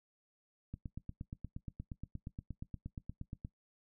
click train, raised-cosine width 5 ms, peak -30 dBFS, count 24, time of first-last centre 0.74-3.449 s, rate 8.49 Hz, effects noise-tail reverb RT60 0.1 s tail -17 dB re dry

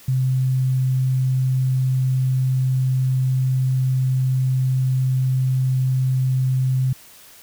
sine tone, 130 Hz, C3, 11 cents flat, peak -16 dBFS, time 0.08-6.93 s, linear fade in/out 5 ms, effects white hiss -46 dBFS RMS until 7.42 s

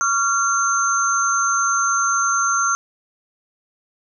sine tone cluster, 1127 / 1378 / 6280 Hz, C#6 / F6 / G8, +28 / -24 / +2 cents, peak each -23 / -18 / -22 dBFS, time 0.01-2.75 s, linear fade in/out 0 ms, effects none

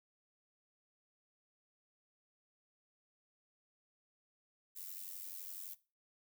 violet noise with amplitude modulation, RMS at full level -44 dBFS, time 4.75-5.75 s, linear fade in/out 20 ms, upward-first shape sine, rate 91.8 Hz, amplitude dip 75%, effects noise-tail reverb RT60 0.3 s tail -17 dB re dry

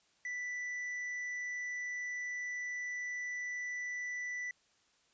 triangle tone with tanh clipping, 1975.5 Hz, B6, in tune, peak -38 dBFS, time 0.25-4.51 s, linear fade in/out 2 ms, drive 9 dB, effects white hiss -71 dBFS RMS until 5.13 s + resampled to 16000 Hz

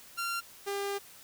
sawtooth tone pair in turn, 1380 / 400.2 Hz, F6 / G4, -21 / +36 cents, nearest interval octave + major sixth, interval 2143 cents, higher first, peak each -28 dBFS, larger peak neither, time 0.17-0.41 / 0.66-0.99 s, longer second, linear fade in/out 20 ms, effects white hiss -53 dBFS RMS until 1.23 s

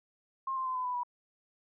sine tone with pitch steps, 1065 / 1046.7 / 1028.7 / 1011 / 993.7 / 976.6 Hz, C6 / C6 / C6 / B5 / B5 / B5, +30 / 0 / -30 / +40 / +10 / -20 cents, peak -31 dBFS, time 0.47-1.034 s, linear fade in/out 5 ms, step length 94 ms, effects none

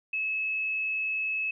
sine tone, 2590 Hz, E7, 31 cents flat, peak -27 dBFS, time 0.13-1.51 s, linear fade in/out 5 ms, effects none

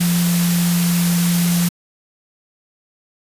sine tone in noise, 173.4 Hz, F3, 12 cents flat, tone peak -14 dBFS, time 0-1.69 s, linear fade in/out 10 ms, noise white, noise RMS -23 dBFS, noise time 0-1.69 s, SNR +6 dB, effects resampled to 32000 Hz

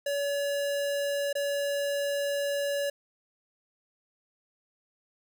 square tone with dropouts, 568 Hz, C#5, 42 cents sharp, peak -28 dBFS, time 0.06-2.9 s, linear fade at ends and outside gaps 5 ms, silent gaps 1.329-1.352 s, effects none

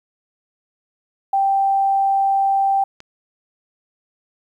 sine tone, 784 Hz, G5, in tune, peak -14 dBFS, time 1.33-2.84 s, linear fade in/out 5 ms
click, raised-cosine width 0.2 ms, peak -21 dBFS, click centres 3.004 s
effects 9-bit

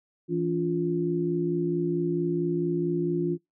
sine tone cluster, 165.3 / 284.5 / 349 Hz, E3 / C#4 / F4, +5 / +45 / -1 cents, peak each -29 / -31 / -26 dBFS, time 0.28-3.38 s, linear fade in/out 50 ms, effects noise-tail reverb RT60 0.2 s tail -24 dB re dry

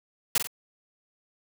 white noise with echo, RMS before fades -23 dBFS, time 0.35-0.38 s, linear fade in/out 2 ms, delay 46 ms, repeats 2, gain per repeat -7 dB, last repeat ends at 0.472 s, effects none

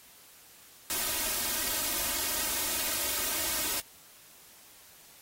white noise with comb filter, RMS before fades -31 dBFS, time 0.9-3.8 s, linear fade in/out 0 ms, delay 3.2 ms, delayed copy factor +0.9, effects white hiss -55 dBFS RMS until 5.21 s + AAC 48 kbps

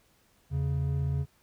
triangle tone pair together, 82.41 / 138.48 Hz, E2 / C#3, 0 / -1 cents, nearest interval major sixth, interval 899 cents, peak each -29 / -26 dBFS, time 0.5-1.26 s, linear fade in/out 50 ms, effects pink hiss -66 dBFS RMS until 1.42 s

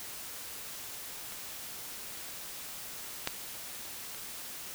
clicks, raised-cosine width 0.2 ms, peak -27 / -12 / -28 dBFS, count 3, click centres 1.322 / 3.274 / 4.147 s, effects white hiss -43 dBFS RMS until 4.74 s

